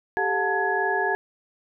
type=tone cluster; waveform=sine; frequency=389.2 / 432.4 / 722 / 886 / 1679 Hz; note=G4 / A4 / F#5 / A5 / G#6; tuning=-12 / -30 / -43 / +12 / +18 cents; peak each=-28 / -31 / -28 / -28 / -25 dBFS; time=0.17-1.15 s; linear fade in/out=0 ms; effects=none